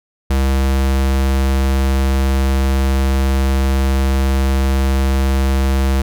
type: tone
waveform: square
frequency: 67 Hz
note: C2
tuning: 42 cents sharp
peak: -13 dBFS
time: 0.3-6.02 s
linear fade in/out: 5 ms
effects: none